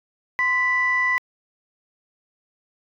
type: tone pair together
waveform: sine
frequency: 1035.1 / 1975.5 Hz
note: C6 / B6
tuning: -19 / 0 cents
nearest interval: major seventh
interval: 1119 cents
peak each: -24 / -18 dBFS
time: 0.39-1.18 s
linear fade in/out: 0 ms
effects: tanh soft clip ceiling -11 dBFS